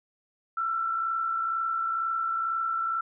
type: tone pair together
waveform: sine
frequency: 1338 / 1400.1 Hz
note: E6 / F6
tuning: +25 / +4 cents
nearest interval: minor second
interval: 79 cents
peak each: -26 / -37 dBFS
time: 0.57-3.01 s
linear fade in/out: 5 ms
effects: none